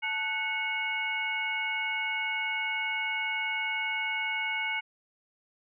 sine tone cluster, 880 / 1485 / 2205 / 2857 Hz, A5 / F#6 / C#7 / F7, 0 / +6 / -10 / +39 cents, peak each -37 / -37 / -30 / -38 dBFS, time 0.02-4.81 s, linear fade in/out 20 ms, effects none

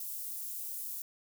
white high-pass noise, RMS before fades -40 dBFS, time 0-1.02 s, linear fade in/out 2 ms, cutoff 11000 Hz, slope 12 dB/octave, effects none

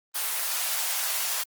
white high-pass noise, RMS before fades -28 dBFS, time 0.14-1.44 s, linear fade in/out 20 ms, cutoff 620 Hz, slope 24 dB/octave, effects Opus 24 kbps

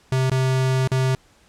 square tone with dropouts, 130.81 Hz, C3, in tune, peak -18 dBFS, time 0.12-1.15 s, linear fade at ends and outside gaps 2 ms, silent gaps 0.298-0.315 / 0.875-0.916 s, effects pink hiss -56 dBFS RMS until 1.48 s + low-pass 9000 Hz 12 dB/octave

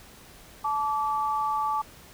sine tone pair together, 868 / 1158.6 Hz, A5 / D6, -24 / -24 cents, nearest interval perfect fourth, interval 500 cents, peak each -27 / -27 dBFS, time 0.64-1.82 s, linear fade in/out 10 ms, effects pink hiss -50 dBFS RMS until 2.13 s

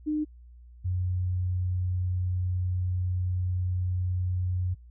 sine tone pair in turn, 303.8 / 90.97 Hz, D#4 / F#2, -41 / -29 cents, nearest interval octave + major sixth, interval 2088 cents, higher first, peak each -25 dBFS, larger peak neither, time 0.06-0.25 / 0.84-4.75 s, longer second, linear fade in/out 20 ms, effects added 60 Hz sine -47 dBFS peak until 4.9 s

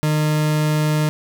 40% pulse tone, 152.6 Hz, D#3, 33 cents flat, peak -15 dBFS, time 0.03-1.09 s, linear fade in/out 0 ms, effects none

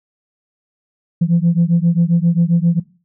sine beating tone pair, 166.8 / 174.3 Hz, E3 / F3, +21 / -3 cents, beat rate 7.5 Hz, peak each -13 dBFS, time 1.21-2.8 s, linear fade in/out 10 ms, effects noise-tail reverb RT60 0.4 s tail -21 dB re dry + tanh soft clip ceiling -6 dBFS

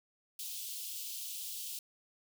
white high-pass noise, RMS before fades -42 dBFS, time 0.39-1.79 s, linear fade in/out 2 ms, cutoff 2800 Hz, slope 48 dB/octave, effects none

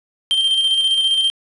triangle tone with tremolo, 3153 Hz, G7, 9 cents sharp, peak -11 dBFS, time 0.31-1.3 s, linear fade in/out 0 ms, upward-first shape square, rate 15 Hz, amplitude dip 35%, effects resampled to 24000 Hz + 8-bit

